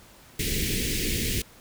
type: band-stop noise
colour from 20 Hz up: pink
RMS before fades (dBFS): -27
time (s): 0.39-1.42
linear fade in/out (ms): 5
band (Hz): 450 to 1900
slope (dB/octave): 48
effects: pink hiss -52 dBFS RMS until 1.6 s